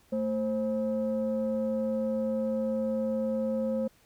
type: tone pair together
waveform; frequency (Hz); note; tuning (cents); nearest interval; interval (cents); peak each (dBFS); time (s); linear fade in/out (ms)
sine; 222.4 / 529; A3 / C5; +19 / +19; octave + minor third; 1500; -28; 0.12-3.88; 10
effects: tanh soft clip ceiling -22 dBFS + pink hiss -63 dBFS RMS until 4.05 s